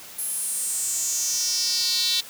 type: tone with high-pass filter sweep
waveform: square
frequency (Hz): 207.7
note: G#3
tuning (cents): 0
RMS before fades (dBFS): -25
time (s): 0.18-2.21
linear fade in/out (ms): 10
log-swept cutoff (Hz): 11000 to 3800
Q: 5.1
effects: white hiss -42 dBFS RMS until 2.29 s + high-pass 80 Hz 12 dB/octave